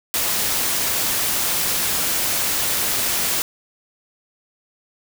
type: noise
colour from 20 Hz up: white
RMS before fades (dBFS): -21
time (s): 0.14-3.42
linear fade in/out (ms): 0
effects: none